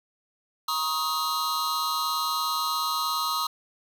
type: tone cluster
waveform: square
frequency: 949 / 1098 / 1255 / 4119 Hz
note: A#5 / C#6 / D#6 / C8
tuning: +31 / -17 / +15 / -28 cents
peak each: -34 / -33 / -29 / -32 dBFS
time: 0.68-3.47 s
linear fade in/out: 5 ms
effects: 10-bit

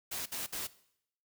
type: noise bursts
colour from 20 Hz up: white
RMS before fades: -38 dBFS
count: 3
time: 0.11-0.672 s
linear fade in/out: 10 ms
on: 150 ms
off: 56 ms
effects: noise-tail reverb RT60 0.7 s tail -18 dB re dry

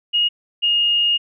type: tone pair in turn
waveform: sine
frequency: 2870 / 2849 Hz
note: F7 / F7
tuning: +47 / +34 cents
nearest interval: unison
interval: 13 cents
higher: first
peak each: -14 dBFS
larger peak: neither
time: 0.13-0.29 / 0.62-1.18 s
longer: second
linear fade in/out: 20 ms
effects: none

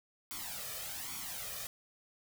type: noise with flanger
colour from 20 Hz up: white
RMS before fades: -42 dBFS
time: 0.31-1.67 s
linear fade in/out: 0 ms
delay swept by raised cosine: 0.88 to 1.67 ms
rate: 1.2 Hz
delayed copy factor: +0.75
effects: none

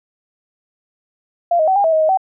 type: tone with pitch steps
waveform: sine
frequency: 690 / 628 / 760 / 807 / 648 / 631 / 627 / 762 Hz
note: F5 / D#5 / F#5 / G#5 / E5 / D#5 / D#5 / G5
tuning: -21 / +16 / +46 / -50 / -30 / +24 / +13 / -49 cents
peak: -11 dBFS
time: 1.51-2.174 s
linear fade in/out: 5 ms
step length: 83 ms
effects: none

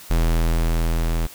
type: tone with level ramp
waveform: square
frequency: 41.2 Hz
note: E1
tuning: in tune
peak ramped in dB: -16 to -20 dBFS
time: 0.1-1.27 s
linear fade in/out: 10 ms
effects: white hiss -42 dBFS RMS until 1.34 s

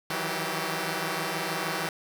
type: tone cluster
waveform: 5% pulse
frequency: 158.9 / 165.2 / 185.7 / 389.7 Hz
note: D#3 / E3 / F#3 / G4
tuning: +37 / +4 / +7 / -10 cents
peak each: -23 dBFS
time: 0.1-1.89 s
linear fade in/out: 2 ms
effects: none

